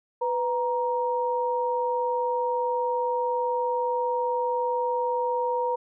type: tone pair together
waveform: sine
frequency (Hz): 497.3 / 938.8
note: B4 / A#5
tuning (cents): +12 / +12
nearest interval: major seventh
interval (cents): 1100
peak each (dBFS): -26 / -26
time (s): 0.21-5.76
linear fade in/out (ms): 10
effects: none